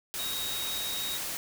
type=tone in noise; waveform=sine; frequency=3775 Hz; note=A#7; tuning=21 cents sharp; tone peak=-34 dBFS; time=0.19-1.17 s; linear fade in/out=0 ms; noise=white; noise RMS=-35 dBFS; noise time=0.14-1.37 s; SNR=-2 dB; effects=none